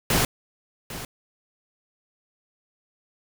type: noise with echo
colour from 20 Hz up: pink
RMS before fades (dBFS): -21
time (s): 0.1-0.25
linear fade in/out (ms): 2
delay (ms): 800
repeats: 1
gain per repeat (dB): -14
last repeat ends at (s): 1.05
effects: none